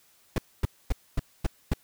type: noise bursts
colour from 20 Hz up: brown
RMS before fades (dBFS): -23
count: 6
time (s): 0.36-1.736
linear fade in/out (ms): 2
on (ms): 21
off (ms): 250
effects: white hiss -62 dBFS RMS until 1.83 s